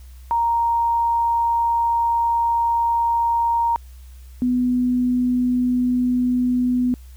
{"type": "tone pair in turn", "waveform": "sine", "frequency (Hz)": [932.3, 248.6], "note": ["A#5", "B3"], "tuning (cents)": [0, 12], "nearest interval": "octave + major seventh", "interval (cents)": 2288, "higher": "first", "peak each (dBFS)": -16, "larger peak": "neither", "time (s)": [[0.31, 3.76], [4.42, 6.94]], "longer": "first", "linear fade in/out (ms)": 0, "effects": ["added 63 Hz sine -38 dBFS peak until 7.16 s", "white hiss -55 dBFS RMS until 7.16 s"]}